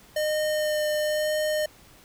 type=tone with vibrato; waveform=square; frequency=609 Hz; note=D#5; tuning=37 cents flat; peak=-24 dBFS; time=0.16-1.66 s; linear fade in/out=5 ms; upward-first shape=sine; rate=1 Hz; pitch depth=11 cents each way; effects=pink hiss -53 dBFS RMS until 2.04 s